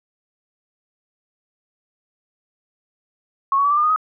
sine tone with pitch steps, 1095 / 1121.2 / 1148.1 / 1175.6 / 1203.8 / 1232.7 / 1262.2 Hz, C#6 / C#6 / D6 / D6 / D6 / D#6 / D#6, -22 / +19 / -40 / +1 / +42 / -17 / +24 cents, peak -14 dBFS, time 3.52-3.961 s, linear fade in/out 2 ms, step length 63 ms, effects none

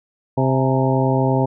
harmonic tone with a mistuned harmonic, 131.8 Hz, C3, 13 cents sharp, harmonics 1 / 2 / 3 / 4 / 5 / 6 / 7, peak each -18 / -21 / -23 / -24 / -25 / -26 / -26 dBFS, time 0.37-1.46 s, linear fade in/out 10 ms, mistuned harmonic 6, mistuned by +92 cents, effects none

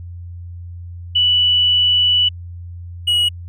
sine / triangle tone pair in turn, 2960 / 2911 Hz, F#7 / F#7, 0 / -29 cents, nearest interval unison, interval 29 cents, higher first, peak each -11 dBFS, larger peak neither, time 1.15-2.29 / 3.07-3.29 s, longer first, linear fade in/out 10 ms, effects added 87 Hz sine -29 dBFS peak until 3.48 s

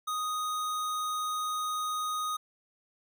square tone, 1244.5 Hz, D#6, in tune, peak -31 dBFS, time 0.07-2.37 s, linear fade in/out 10 ms, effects none

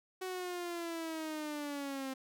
sawtooth linear sweep, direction down, 374.7 to 262.7 Hz, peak -34 dBFS, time 0.21-2.14 s, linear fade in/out 10 ms, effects none

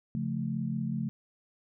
sine chord, Db augmented, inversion none, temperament equal, 138.59 / 174.61 / 220 Hz, Db3 / F3 / A3, 0 / 0 / 0 cents, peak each -34 / -35 / -33 dBFS, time 0.15-1.09 s, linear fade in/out 0 ms, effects none

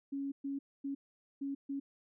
sine tone bursts at uneven times, 277.2 Hz, C#4, in tune, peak -35 dBFS, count 5, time 0.12-0.32 / 0.44-0.59 / 0.84-0.95 / 1.41-1.55 / 1.69-1.8 s, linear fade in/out 10 ms, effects none

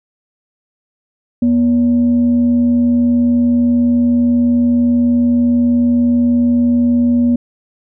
sine tone with frequency modulation, 240.8 Hz, B3, 44 cents flat, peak -9 dBFS, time 1.42-7.36 s, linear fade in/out 5 ms, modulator 325 Hz, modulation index 0.23, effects none

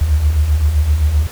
sine beating tone pair, 69.1 / 76.8 Hz, C#2 / D#2, -5 / -22 cents, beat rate 7.7 Hz, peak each -19 / -11 dBFS, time 0.01-1.27 s, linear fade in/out 5 ms, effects pink hiss -34 dBFS RMS until 1.31 s

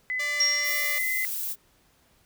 sine tone with pitch glide, 2015 to 2041 Hz, B6 to C7, +34 to -44 cents, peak -26 dBFS, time 0.1-1.25 s, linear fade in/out 0 ms, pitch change +22 cents, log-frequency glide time 0.42-1.13 s
5% pulse tone, 587.3 Hz, D5, in tune, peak -22 dBFS, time 0.19-0.99 s, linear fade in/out 10 ms
sine tone with exponential decay, 5588 Hz, F8, in tune, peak -18 dBFS, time 0.4-1.19 s, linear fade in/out 5 ms, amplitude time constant 170 ms
violet noise, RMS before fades -31 dBFS, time 0.63-1.56 s, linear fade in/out 50 ms
effects pink hiss -63 dBFS RMS until 2.25 s

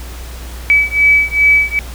sine beating tone pair, 2289 / 2291.5 Hz, D7 / D7, -45 / -43 cents, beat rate 2.5 Hz, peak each -11 dBFS, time 0.7-1.79 s, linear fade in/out 0 ms, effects added 60 Hz sine -26 dBFS peak until 1.94 s + pink hiss -34 dBFS RMS until 1.94 s

